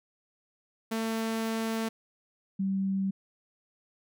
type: tone pair in turn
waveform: sawtooth / sine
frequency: 224.1 / 193.44 Hz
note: A3 / G3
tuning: +32 / -23 cents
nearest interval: minor third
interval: 255 cents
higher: first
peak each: -25 / -26 dBFS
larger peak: first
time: 0.91-1.89 / 2.59-3.11 s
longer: first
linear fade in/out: 10 ms
effects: none